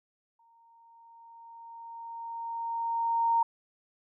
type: tone with exponential growth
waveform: sine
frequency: 924 Hz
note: A#5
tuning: 16 cents flat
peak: -21 dBFS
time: 0.39-3.43 s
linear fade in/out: 5 ms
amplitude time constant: 660 ms
effects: none